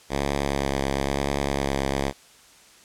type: tone with vibrato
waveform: 5% pulse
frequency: 69.3 Hz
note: C#2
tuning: in tune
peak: -12 dBFS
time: 0.09-2.13 s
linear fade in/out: 50 ms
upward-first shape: triangle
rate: 1 Hz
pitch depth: 29 cents each way
effects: white hiss -52 dBFS RMS until 2.84 s + low-pass 9000 Hz 12 dB/octave